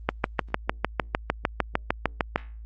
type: click train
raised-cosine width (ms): 0.5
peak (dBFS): -6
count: 16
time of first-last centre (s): 0.09-2.359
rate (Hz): 6.61
effects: added 55 Hz sine -38 dBFS peak until 2.65 s + Opus 24 kbps